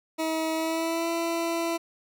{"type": "tone with pitch glide", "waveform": "20% pulse", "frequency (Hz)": [320, 334.6], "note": ["D#4", "E4"], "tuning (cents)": [49, 26], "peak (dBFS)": -21, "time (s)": [0.18, 1.78], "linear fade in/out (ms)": 20, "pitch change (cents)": 77, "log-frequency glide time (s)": [0.54, 1.08], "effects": []}